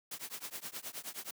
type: noise with tremolo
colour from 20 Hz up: white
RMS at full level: -40 dBFS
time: 0.11-1.31 s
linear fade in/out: 5 ms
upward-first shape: triangle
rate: 9.5 Hz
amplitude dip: 100%
effects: high-pass 150 Hz 12 dB/octave